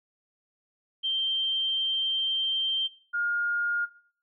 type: tone pair in turn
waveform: sine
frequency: 3144 / 1420 Hz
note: G7 / F6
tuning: +4 / +28 cents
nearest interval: octave + major second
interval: 1376 cents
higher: first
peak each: -25 dBFS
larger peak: neither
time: 1.03-2.88 / 3.13-3.86 s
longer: first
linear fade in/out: 20 ms
effects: noise-tail reverb RT60 0.5 s tail -17 dB re dry